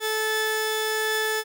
sawtooth tone pair together, 435.2 / 1739.5 Hz, A4 / A6, -19 / -20 cents, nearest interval 2 octaves, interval 2399 cents, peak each -22 / -23 dBFS, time 0-1.44 s, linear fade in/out 50 ms, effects none

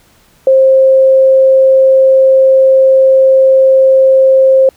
sine tone, 530 Hz, C5, 22 cents sharp, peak -3 dBFS, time 0.47-4.69 s, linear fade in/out 2 ms, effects pink hiss -48 dBFS RMS until 4.76 s

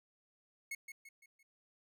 45% pulse tone with echo, 2184 Hz, C#7, 26 cents flat, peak -39 dBFS, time 0.71-0.75 s, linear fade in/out 5 ms, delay 170 ms, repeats 4, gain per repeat -7 dB, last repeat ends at 1.43 s, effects none

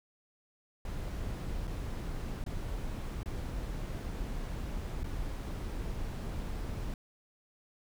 brown noise with dropouts, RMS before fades -37 dBFS, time 0.85-6.94 s, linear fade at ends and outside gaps 2 ms, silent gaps 1.672-1.676 / 2.44-2.463 / 3.232-3.258 / 5.034-5.041 s, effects none

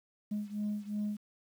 sine beating tone pair, 207.7 / 210.5 Hz, G#3 / G#3, 0 / +24 cents, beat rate 2.8 Hz, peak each -34 / -36 dBFS, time 0.31-1.17 s, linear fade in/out 10 ms, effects tanh soft clip ceiling -29 dBFS + 10-bit

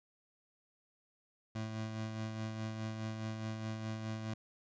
25% pulse tone with tremolo, 110 Hz, A2, in tune, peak -33 dBFS, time 1.55-4.34 s, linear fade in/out 5 ms, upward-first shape sine, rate 4.8 Hz, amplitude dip 40%, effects resampled to 16000 Hz

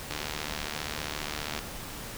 click train, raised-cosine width 0.2 ms, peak -15 dBFS, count 112, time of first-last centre 0.11-1.59 s, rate 75 Hz, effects pink hiss -40 dBFS RMS until 2.17 s

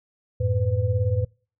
sine tone cluster, 91.5 / 109.3 / 503 Hz, F#2 / A2 / B4, -19 / -11 / +32 cents, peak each -24 / -22 / -28 dBFS, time 0.4-1.25 s, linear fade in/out 10 ms, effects noise-tail reverb RT60 0.4 s tail -26 dB re dry

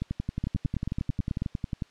two click trains, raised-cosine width 5 ms, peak -16 / -17 dBFS, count 10 / 21, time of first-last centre 0.44-1.42 / 0.02-1.822 s, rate 9.18 / 11.1 Hz, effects white hiss -59 dBFS RMS until 1.9 s + low-pass 4000 Hz 12 dB/octave

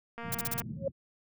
click train, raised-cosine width 0.5 ms, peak -27 dBFS, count 103, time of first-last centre 0.18-0.618 s, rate 233 Hz
pink band-pass noise, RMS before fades -41 dBFS, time 0.22-0.92 s, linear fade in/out 50 ms, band 110 to 210 Hz, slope 24 dB/octave
blue noise bursts, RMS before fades -32 dBFS, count 5, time 0.32-0.604 s, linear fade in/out 5 ms, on 28 ms, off 36 ms
sine tone with exponential growth, 547 Hz, C#5, 23 cents flat, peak -24 dBFS, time 0.76-0.88 s, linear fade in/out 5 ms, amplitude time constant 24 ms
effects none

